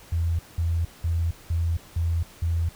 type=tone bursts; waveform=sine; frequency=83.6 Hz; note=E2; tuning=25 cents sharp; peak=-21 dBFS; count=6; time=0.12-2.69 s; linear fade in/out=5 ms; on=270 ms; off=190 ms; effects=pink hiss -49 dBFS RMS until 2.75 s